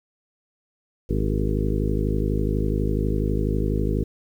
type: harmonic tone with a mistuned harmonic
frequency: 52.1 Hz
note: G#1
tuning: 6 cents sharp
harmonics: 1 / 2 / 3 / 4 / 5 / 6 / 7 / 8 / 9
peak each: -24 / -27 / -29 / -30 / -31 / -32 / -32 / -33 / -34 dBFS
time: 1.09-4.04 s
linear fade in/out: 10 ms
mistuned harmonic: 7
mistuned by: +47 cents
effects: 9-bit